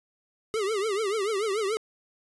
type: tone with vibrato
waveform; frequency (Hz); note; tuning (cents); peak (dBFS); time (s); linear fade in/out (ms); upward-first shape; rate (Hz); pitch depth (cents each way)
square; 415.3; G#4; 0; -26; 0.54-1.77; 0; triangle; 6.9; 180
effects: resampled to 24000 Hz + 11-bit